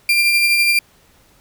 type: tone with tremolo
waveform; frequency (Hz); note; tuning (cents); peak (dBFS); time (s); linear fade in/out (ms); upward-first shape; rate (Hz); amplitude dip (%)
35% pulse; 2380; D7; +22; -9; 0.09-0.79; 2; sine; 12; 30
effects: pink hiss -53 dBFS RMS until 1.4 s